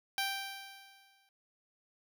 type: tone with exponential decay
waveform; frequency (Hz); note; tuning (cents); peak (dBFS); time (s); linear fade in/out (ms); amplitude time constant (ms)
10% pulse; 784; G5; 0; -22; 0.18-1.29; 1; 240
effects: none